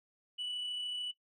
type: tone with amplitude modulation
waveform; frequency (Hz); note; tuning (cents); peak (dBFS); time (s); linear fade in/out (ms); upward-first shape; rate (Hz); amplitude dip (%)
sine; 2960; F#7; 0; -32; 0.38-1.12; 20; sine; 33.6; 30
effects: noise-tail reverb RT60 0.1 s tail -17 dB re dry + tanh soft clip ceiling -34 dBFS